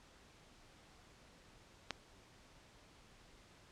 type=click; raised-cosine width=0.2 ms; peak=-20 dBFS; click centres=1.907 s; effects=pink hiss -63 dBFS RMS until 3.71 s + low-pass 7000 Hz 12 dB/octave